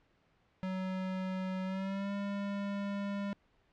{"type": "tone with pitch glide", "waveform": "square", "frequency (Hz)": [187.2, 200.6], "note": ["F#3", "G3"], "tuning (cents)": [20, 40], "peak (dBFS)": -35, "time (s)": [0.63, 3.33], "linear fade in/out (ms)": 0, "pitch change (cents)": 120, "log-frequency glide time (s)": [1.64, 2.12], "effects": ["pink hiss -71 dBFS RMS until 3.72 s", "low-pass 3000 Hz 12 dB/octave"]}